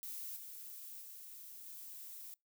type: noise with level steps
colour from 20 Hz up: violet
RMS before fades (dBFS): -45 / -50 / -52 / -50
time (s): 0.03-2.34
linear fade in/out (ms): 0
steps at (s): 0.36 / 1.01 / 1.66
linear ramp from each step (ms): 5
effects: noise-tail reverb RT60 0.2 s tail -26 dB re dry